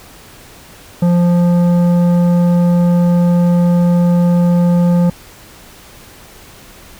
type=tone with tanh clipping; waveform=triangle; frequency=174.61 Hz; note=F3; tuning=in tune; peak=-10 dBFS; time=1.02-5.1 s; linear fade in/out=5 ms; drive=15 dB; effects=pink hiss -39 dBFS RMS until 6.99 s